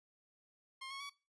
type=tone with pitch steps; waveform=15% pulse; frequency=1064 / 1097.1 / 1131.2 Hz; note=C6 / C#6 / C#6; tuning=+29 / -18 / +35 cents; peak=-38 dBFS; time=0.81-1.098 s; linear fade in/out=10 ms; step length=96 ms; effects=noise-tail reverb RT60 0.3 s tail -19 dB re dry + resampled to 22050 Hz